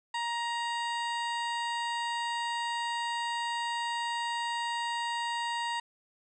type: harmonic tone with a mistuned harmonic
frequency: 940 Hz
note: A#5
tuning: 14 cents sharp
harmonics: 1 / 2 / 3 / 4 / 5 / 7 / 8 / 9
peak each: -32 / -37 / -41 / -43 / -46 / -54 / -53 / -51 dBFS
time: 0.14-5.8 s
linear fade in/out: 5 ms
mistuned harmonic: 8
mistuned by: +32 cents
effects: none